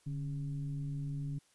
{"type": "tone with frequency modulation", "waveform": "sine", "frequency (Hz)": 144.6, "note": "D3", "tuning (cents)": -27, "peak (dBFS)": -35, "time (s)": [0.06, 1.39], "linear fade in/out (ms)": 10, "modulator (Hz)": 131, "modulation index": 0.51, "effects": ["white hiss -69 dBFS RMS until 1.54 s", "resampled to 24000 Hz"]}